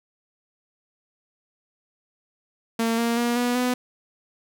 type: tone with pitch steps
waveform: sawtooth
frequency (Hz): 228.2 / 233.3 / 238.4 / 243.7 / 249.1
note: A#3 / A#3 / A#3 / B3 / B3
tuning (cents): -37 / +2 / +39 / -23 / +15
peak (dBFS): -17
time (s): 2.79-3.74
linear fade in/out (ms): 5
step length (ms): 190
effects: none